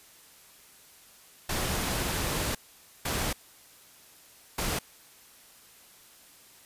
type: noise bursts at uneven times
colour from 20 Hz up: pink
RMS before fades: -30 dBFS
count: 3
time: 1.49-2.55 / 3.05-3.33 / 4.58-4.79 s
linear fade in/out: 5 ms
effects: white hiss -55 dBFS RMS until 6.65 s + resampled to 32000 Hz